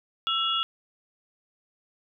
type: tone cluster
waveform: sine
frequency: 1333 / 2848 / 3368 Hz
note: E6 / F7 / G#7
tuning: +19 / +33 / +24 cents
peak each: -28 dBFS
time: 0.27-0.63 s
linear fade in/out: 0 ms
effects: none